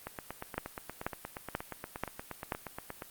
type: two click trains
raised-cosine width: 0.5 ms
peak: -23 / -16 dBFS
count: 26 / 5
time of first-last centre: 0.07-3.022 / 0.58-2.522 s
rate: 8.47 / 2.06 Hz
effects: white hiss -53 dBFS RMS until 3.1 s + Opus 32 kbps